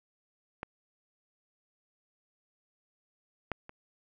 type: clicks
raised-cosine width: 0.5 ms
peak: -21 / -17 / -30 dBFS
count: 3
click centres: 0.631 / 3.517 / 3.694 s
effects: none